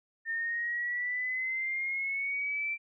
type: exponential sweep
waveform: sine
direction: up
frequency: 1810 to 2349 Hz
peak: -30 dBFS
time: 0.25-2.78 s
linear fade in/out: 50 ms
effects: none